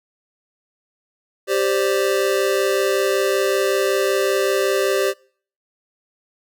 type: chord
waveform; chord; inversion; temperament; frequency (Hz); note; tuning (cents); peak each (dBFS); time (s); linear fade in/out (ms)
square; G suspended fourth; none; just; 392 / 522.7 / 588; G4 / C5 / D5; 0 / -2 / +2; -20 / -23 / -24; 1.47-5.14; 50
effects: noise-tail reverb RT60 0.5 s tail -25 dB re dry